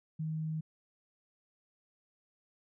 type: tone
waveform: sine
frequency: 157.5 Hz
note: D#3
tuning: 21 cents sharp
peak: -33 dBFS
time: 0.19-0.61 s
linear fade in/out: 10 ms
effects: none